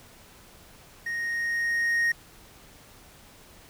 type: tone with level ramp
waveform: triangle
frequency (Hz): 1864.7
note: A#6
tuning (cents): 0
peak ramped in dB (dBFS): -27 to -19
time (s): 1.06-2.12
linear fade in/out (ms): 5
effects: pink hiss -52 dBFS RMS until 3.69 s